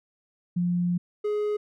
sine / triangle tone pair in turn, 176.1 / 418.8 Hz, F3 / G#4, +15 / +15 cents, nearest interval octave + minor third, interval 1500 cents, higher second, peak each -22 dBFS, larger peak neither, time 0.56-0.98 / 1.24-1.57 s, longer first, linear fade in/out 10 ms, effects none

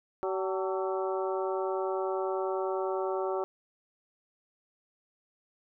harmonic tone with a mistuned harmonic, 190 Hz, F#3, 46 cents sharp, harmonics 2 / 3 / 4 / 5 / 6 / 7, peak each -31 / -35 / -37 / -39 / -41 / -42 dBFS, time 0.23-3.44 s, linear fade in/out 0 ms, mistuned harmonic 5, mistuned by -94 cents, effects none

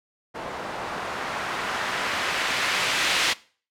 blue noise with low-pass filter sweep, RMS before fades -27 dBFS, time 0.34-3.34 s, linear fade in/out 20 ms, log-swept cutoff 730 to 3000 Hz, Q 0.88, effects noise-tail reverb RT60 0.4 s tail -20 dB re dry

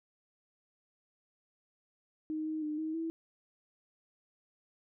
sine tone with pitch steps, 311.2 / 313 / 303 / 315.3 / 326.8 Hz, D#4 / D#4 / D#4 / D#4 / E4, 0 / +10 / -46 / +23 / -15 cents, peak -33 dBFS, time 2.3-3.1 s, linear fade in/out 0 ms, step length 160 ms, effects none

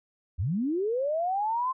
sine linear sweep, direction up, 69.3 to 1057 Hz, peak -25 dBFS, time 0.38-1.73 s, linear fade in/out 20 ms, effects none

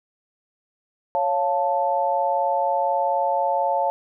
sine chord, Db augmented, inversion none, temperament equal, 554.4 / 698.5 / 880 Hz, Db5 / F5 / A5, 0 / 0 / 0 cents, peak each -24 / -24 / -22 dBFS, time 1.15-3.9 s, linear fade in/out 0 ms, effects none

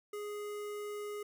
square tone with notch filter, 415.3 Hz, G#4, in tune, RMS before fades -41 dBFS, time 0.13-1.23 s, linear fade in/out 5 ms, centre 4200 Hz, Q 1.5, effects none

